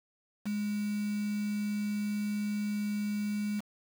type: tone with quantisation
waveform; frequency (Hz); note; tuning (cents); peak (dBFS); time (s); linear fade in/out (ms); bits
sine; 207.7; G#3; 0; -30; 0.45-3.61; 20; 7
effects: none